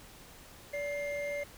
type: tone pair together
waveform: triangle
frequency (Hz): 577 / 2107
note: D5 / C7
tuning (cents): -31 / +12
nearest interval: octave + minor seventh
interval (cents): 2243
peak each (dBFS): -32 / -37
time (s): 0.73-1.44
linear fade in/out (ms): 10
effects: tanh soft clip ceiling -24 dBFS + pink hiss -53 dBFS RMS until 1.57 s